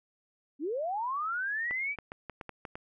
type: linear sweep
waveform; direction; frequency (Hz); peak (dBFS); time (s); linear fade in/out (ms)
sine; up; 260 to 2349; -30; 0.59-1.96; 50
type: clicks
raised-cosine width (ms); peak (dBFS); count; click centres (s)
0.5; -25; 8; 1.71 / 1.987 / 2.119 / 2.297 / 2.412 / 2.493 / 2.652 / 2.755
effects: none